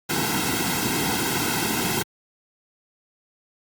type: noise with comb filter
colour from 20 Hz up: pink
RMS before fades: -24 dBFS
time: 0.09-2.03 s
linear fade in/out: 10 ms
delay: 1.7 ms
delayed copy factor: -0.9
effects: high-pass 100 Hz 12 dB/octave + Opus 48 kbps